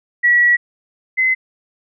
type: tone pair in turn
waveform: sine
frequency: 1931 / 2046 Hz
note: B6 / C7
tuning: -39 / -39 cents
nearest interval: minor second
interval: 100 cents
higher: second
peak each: -9 / -12 dBFS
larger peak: first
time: 0.23-0.57 / 1.17-1.35 s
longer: first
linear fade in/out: 20 ms
effects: none